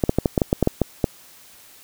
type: clicks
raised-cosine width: 2 ms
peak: -3 dBFS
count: 11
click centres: 0.038 / 0.094 / 0.186 / 0.258 / 0.378 / 0.418 / 0.529 / 0.627 / 0.674 / 0.817 / 1.042 s
effects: white hiss -48 dBFS RMS until 1.83 s